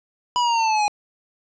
square exponential sweep, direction down, 987.8 to 823 Hz, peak -18 dBFS, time 0.36-0.88 s, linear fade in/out 0 ms, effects resampled to 16000 Hz + 9-bit

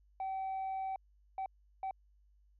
sine tone bursts at uneven times, 767 Hz, G5, 38 cents flat, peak -33 dBFS, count 3, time 0.2-0.96 / 1.38-1.46 / 1.83-1.91 s, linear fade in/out 2 ms, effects tanh soft clip ceiling -34 dBFS + added 50 Hz sine -64 dBFS peak until 2.59 s

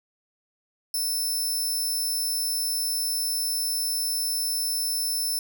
15% pulse tone, 5300 Hz, E8, 9 cents sharp, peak -19 dBFS, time 0.94-5.39 s, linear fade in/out 2 ms, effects none

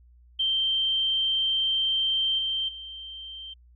sine tone with level steps, 3136 Hz, G7, in tune, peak -22 / -25 / -37 dBFS, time 0.39-3.54 s, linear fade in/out 10 ms, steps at 2.38 / 2.68 s, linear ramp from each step 10 ms, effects added 60 Hz sine -52 dBFS peak until 3.75 s

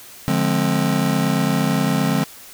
square chord, D half-diminished seventh, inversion none, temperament just, 146.83 / 176.2 / 211.4 / 264.3 Hz, D3 / F3 / Ab3 / C4, 0 / +16 / +31 / +18 cents, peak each -23 dBFS, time 0.28-2.24 s, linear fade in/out 0 ms, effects white hiss -41 dBFS RMS until 2.53 s

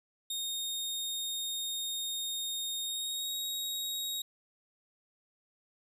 sawtooth tone with pitch glide, 3700 to 3778 Hz, A#7 to A#7, -14 to +22 cents, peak -31 dBFS, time 0.3-4.22 s, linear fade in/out 5 ms, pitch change +36 cents, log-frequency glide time 2.82-3.36 s, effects none

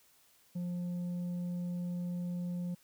sine tone with tanh clipping, 176.5 Hz, F3, 19 cents sharp, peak -35 dBFS, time 0.55-2.75 s, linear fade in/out 10 ms, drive 4 dB, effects white hiss -66 dBFS RMS until 2.83 s

